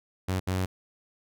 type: tone bursts at uneven times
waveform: sawtooth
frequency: 93.2 Hz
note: F#2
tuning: 13 cents sharp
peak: -22 dBFS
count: 2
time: 0.28-0.4 / 0.47-0.66 s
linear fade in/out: 10 ms
effects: none